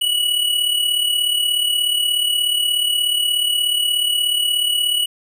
square tone with amplitude modulation, 2935 Hz, F#7, 15 cents flat, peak -14 dBFS, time 0.01-5.06 s, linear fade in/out 10 ms, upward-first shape sine, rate 36.7 Hz, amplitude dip 55%, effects none

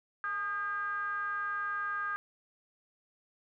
triangle ring-modulated tone, 190 Hz, F#3, 46 cents sharp, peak -27 dBFS, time 0.24-2.16 s, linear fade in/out 0 ms, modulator 1420 Hz, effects none

